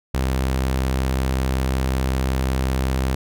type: tone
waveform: sawtooth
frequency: 65.41 Hz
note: C2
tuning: in tune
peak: -15 dBFS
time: 0.14-3.15 s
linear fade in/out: 5 ms
effects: none